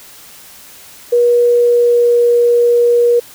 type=tone with pitch glide; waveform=sine; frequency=480.7 to 477.4 Hz; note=B4 to A#4; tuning=-47 to +41 cents; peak=-7 dBFS; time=1.12-3.2 s; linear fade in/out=10 ms; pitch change=-12 cents; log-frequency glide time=1.46-2.25 s; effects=white hiss -38 dBFS RMS until 3.34 s